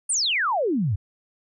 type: exponential sweep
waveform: sine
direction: down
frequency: 9660 to 87.31 Hz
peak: -20 dBFS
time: 0.09-0.96 s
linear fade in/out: 10 ms
effects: none